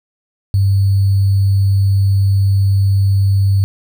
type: tone with sample-and-hold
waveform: sine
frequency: 98 Hz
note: G2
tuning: in tune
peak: -9 dBFS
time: 0.54-3.64 s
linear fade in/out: 0 ms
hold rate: 4410 Hz
effects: none